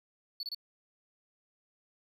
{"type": "tone bursts", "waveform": "triangle", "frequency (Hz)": 4449, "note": "C#8", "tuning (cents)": 5, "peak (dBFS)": -34, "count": 3, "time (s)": [0.4, 0.547], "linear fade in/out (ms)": 2, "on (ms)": 31, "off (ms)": 27, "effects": []}